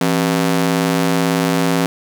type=ring-modulated tone; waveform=sawtooth; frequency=218.4 Hz; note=A3; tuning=13 cents flat; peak=-7 dBFS; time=0.01-1.86 s; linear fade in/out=0 ms; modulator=49.1 Hz; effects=none

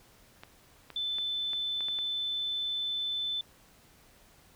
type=clicks; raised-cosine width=0.3 ms; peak=-28 dBFS; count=7; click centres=0.435 / 0.903 / 1.185 / 1.533 / 1.807 / 1.885 / 1.988 s
type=tone; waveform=sine; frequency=3520 Hz; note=A7; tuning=in tune; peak=-30 dBFS; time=0.96-3.41 s; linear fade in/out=2 ms
effects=pink hiss -60 dBFS RMS until 4.55 s

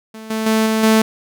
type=tone with level steps; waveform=sawtooth; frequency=220 Hz; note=A3; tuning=in tune; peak=-28 / -15 / -9 / -11 / -6 dBFS; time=0.14-1.02 s; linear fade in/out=5 ms; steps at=0.3 / 0.46 / 0.66 / 0.83 s; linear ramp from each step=5 ms; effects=none

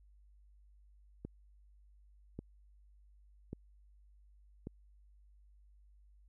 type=click train; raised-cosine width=3 ms; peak=-29 dBFS; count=4; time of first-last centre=1.25-4.671 s; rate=0.877 Hz; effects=added 50 Hz sine -60 dBFS peak until 6.28 s

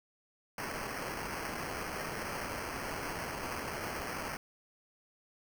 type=noise with sample-and-hold; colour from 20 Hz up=violet; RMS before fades=-39 dBFS; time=0.58-4.37 s; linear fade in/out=2 ms; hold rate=3675 Hz; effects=none

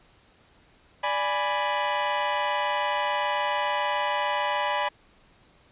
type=chord; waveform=sawtooth; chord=G# diminished; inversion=second; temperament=equal; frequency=587.3 / 830.6 / 987.8 Hz; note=D5 / G#5 / B5; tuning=0 / 0 / 0 cents; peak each=-26 / -25 / -23 dBFS; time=1.03-4.89 s; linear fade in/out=10 ms; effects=pink hiss -59 dBFS RMS until 5.71 s + resampled to 8000 Hz

